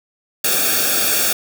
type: noise with comb filter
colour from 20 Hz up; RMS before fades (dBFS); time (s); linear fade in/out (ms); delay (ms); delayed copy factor
white; -17; 0.44-1.33; 5; 0.99; -1
effects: none